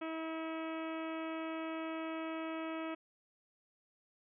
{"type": "harmonic tone with a mistuned harmonic", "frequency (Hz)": 322.1, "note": "E4", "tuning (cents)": -40, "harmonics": [1, 2, 3, 4, 5, 6, 7, 8, 9, 10], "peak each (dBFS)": [-40, -44, -50, -47, -55, -55, -53, -53, -60, -60], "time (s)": [0.01, 2.95], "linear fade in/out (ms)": 10, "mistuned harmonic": 10, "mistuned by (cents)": 21, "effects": []}